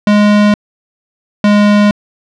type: tone pair in turn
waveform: square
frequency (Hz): 207.7 / 206.8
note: G#3 / G#3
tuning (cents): 0 / -7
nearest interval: unison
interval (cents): 7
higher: first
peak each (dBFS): -6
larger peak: neither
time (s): 0.07-0.54 / 1.44-1.91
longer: neither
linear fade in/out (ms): 2
effects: low-pass 4000 Hz 12 dB/octave